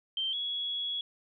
sine tone pair in turn, 3136 / 3353 Hz, G7 / G#7, 0 / +16 cents, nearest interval minor second, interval 116 cents, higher second, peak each -29 / -31 dBFS, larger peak first, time 0.17-0.33 / 0.33-1.01 s, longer second, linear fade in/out 2 ms, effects none

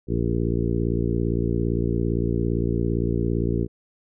harmonic tone with a mistuned harmonic, 57.6 Hz, A#1, 20 cents flat, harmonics 1 / 2 / 3 / 4 / 5 / 6 / 7 / 8, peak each -27 / -26 / -28 / -30 / -31 / -29 / -30 / -36 dBFS, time 0.07-3.68 s, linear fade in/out 50 ms, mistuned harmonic 8, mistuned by +23 cents, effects none

